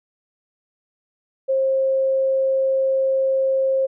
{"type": "tone", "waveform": "sine", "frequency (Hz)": 533, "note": "C5", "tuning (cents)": 32, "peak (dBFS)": -16, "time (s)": [1.48, 3.87], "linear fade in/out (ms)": 20, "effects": []}